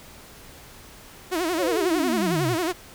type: tone with vibrato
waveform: sawtooth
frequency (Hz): 341.3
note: F4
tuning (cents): -40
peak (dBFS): -19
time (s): 1.31-2.73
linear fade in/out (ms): 20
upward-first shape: sine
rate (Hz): 11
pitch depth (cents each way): 150
type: exponential sweep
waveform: sine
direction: down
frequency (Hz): 602 to 111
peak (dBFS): -24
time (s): 1.57-2.57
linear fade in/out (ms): 50
effects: pink hiss -46 dBFS RMS until 2.94 s